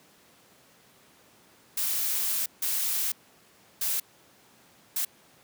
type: noise bursts at uneven times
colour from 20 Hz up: blue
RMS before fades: -28 dBFS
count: 4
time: 1.77-2.46 / 2.62-3.12 / 3.81-4 / 4.96-5.05 s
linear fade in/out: 5 ms
effects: pink hiss -58 dBFS RMS until 5.43 s + high-pass 150 Hz 12 dB/octave